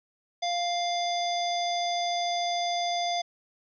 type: harmonic tone with a mistuned harmonic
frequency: 698.5 Hz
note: F5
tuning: in tune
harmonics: 1 / 3 / 5 / 7 / 9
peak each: -27 / -38 / -34 / -37 / -42 dBFS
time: 0.42-3.22 s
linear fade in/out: 10 ms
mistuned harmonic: 9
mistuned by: -16 cents
effects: none